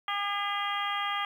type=harmonic tone with a mistuned harmonic; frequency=404.1 Hz; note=G#4; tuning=47 cents flat; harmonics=2 / 3 / 4 / 5 / 6 / 7 / 8; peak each=-35 / -32 / -40 / -36 / -44 / -41 / -37 dBFS; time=0.08-1.25 s; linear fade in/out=2 ms; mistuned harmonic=4; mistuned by=+25 cents; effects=10-bit